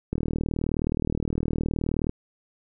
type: click train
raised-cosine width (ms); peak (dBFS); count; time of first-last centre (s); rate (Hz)
3; -13; 78; 0.13-2.094; 39.2
effects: none